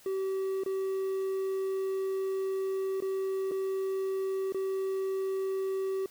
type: tone with dropouts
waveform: triangle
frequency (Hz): 384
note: G4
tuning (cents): -36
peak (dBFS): -27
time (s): 0.06-6.06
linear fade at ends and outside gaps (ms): 2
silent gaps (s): 0.636-0.661 / 3.004-3.022 / 3.512-3.517 / 4.523-4.545
effects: white hiss -57 dBFS RMS until 6.1 s

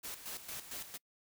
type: noise with tremolo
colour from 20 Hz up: white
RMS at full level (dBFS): -43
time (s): 0.03-0.98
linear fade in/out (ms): 20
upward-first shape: square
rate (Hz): 4.4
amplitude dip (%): 65
effects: noise-tail reverb RT60 0.1 s tail -26 dB re dry

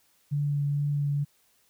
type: tone with vibrato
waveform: sine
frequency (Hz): 144.2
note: D3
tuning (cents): -31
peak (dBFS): -24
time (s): 0.31-1.25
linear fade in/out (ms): 20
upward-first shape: triangle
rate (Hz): 2.2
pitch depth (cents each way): 14
effects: white hiss -66 dBFS RMS until 1.69 s

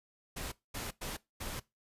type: noise bursts at uneven times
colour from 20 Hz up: pink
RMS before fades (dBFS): -40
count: 4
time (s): 0.36-0.52 / 0.74-0.91 / 1.01-1.17 / 1.4-1.6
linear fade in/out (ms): 10
effects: noise-tail reverb RT60 0.2 s tail -20 dB re dry + resampled to 32000 Hz

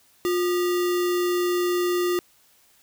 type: tone with sample-and-hold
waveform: sine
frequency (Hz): 354.9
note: F4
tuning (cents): +28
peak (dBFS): -20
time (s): 0.25-2.19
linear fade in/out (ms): 0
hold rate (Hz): 1575
effects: white hiss -59 dBFS RMS until 2.82 s

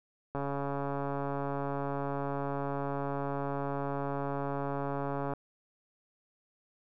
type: click train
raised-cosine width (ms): 1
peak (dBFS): -21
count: 699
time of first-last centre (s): 0.35-5.336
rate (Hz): 140
effects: none

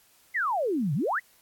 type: exponential two-way sweep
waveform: sine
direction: down then up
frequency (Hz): 2133 to 130.81 to 2133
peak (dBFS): -24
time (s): 0.34-1.2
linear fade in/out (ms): 20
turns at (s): 0.94
effects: white hiss -61 dBFS RMS until 1.41 s + AAC 64 kbps

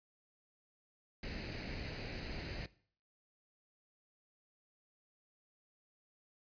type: noise with comb filter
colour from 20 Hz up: pink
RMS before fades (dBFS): -43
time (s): 1.23-2.66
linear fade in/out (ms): 2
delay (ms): 0.44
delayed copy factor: +0.65
effects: noise-tail reverb RT60 0.5 s tail -19 dB re dry + resampled to 11025 Hz

